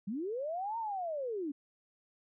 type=linear two-way sweep; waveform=sine; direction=up then down; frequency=180 to 932 to 269.2 Hz; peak=-34 dBFS; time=0.07-1.52 s; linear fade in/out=10 ms; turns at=0.78 s; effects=none